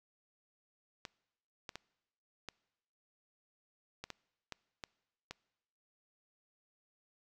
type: clicks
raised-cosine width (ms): 0.2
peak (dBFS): -25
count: 9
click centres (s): 1.052 / 1.692 / 1.756 / 2.487 / 4.04 / 4.103 / 4.523 / 4.838 / 5.31
effects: noise-tail reverb RT60 1.0 s tail -24 dB re dry